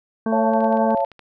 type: harmonic tone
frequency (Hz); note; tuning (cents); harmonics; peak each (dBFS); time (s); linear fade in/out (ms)
222.7; A3; +21; 1 / 2 / 3 / 4 / 5 / 7; -20 / -26 / -30 / -32 / -34 / -37; 0.26-0.95; 2
type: chord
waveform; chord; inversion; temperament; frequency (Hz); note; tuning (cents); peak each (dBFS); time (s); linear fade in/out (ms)
sine; Db augmented; none; equal with one note detuned; 554.4 / 680.5 / 880; Db5 / F5 / A5; 0 / -45 / 0; -22 / -22 / -22; 0.32-1.05; 5
type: clicks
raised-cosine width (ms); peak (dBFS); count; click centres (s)
0.3; -28; 11; 0.536 / 0.606 / 0.644 / 0.726 / 0.772 / 0.906 / 0.974 / 1.005 / 1.048 / 1.117 / 1.193
effects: none